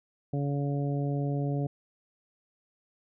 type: harmonic tone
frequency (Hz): 141.9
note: C#3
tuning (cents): +41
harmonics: 1 / 2 / 3 / 4 / 5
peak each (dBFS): -28 / -34 / -38 / -40 / -42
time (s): 0.33-1.67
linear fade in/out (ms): 5
effects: none